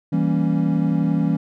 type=chord; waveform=triangle; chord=E diminished seventh; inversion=none; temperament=equal; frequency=164.81 / 196 / 233.1 / 277.2 Hz; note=E3 / G3 / Bb3 / Db4; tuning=0 / 0 / 0 / 0 cents; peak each=-18 / -21 / -23 / -21 dBFS; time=0.12-1.37 s; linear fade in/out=10 ms; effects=none